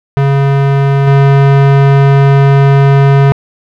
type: tone with level steps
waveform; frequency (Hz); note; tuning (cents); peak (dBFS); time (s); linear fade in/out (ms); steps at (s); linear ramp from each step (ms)
square; 138.6; C#3; 0; -7 / -4; 0.17-3.32; 0; 1.07; 5
effects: low-pass 2000 Hz 12 dB/octave + 7-bit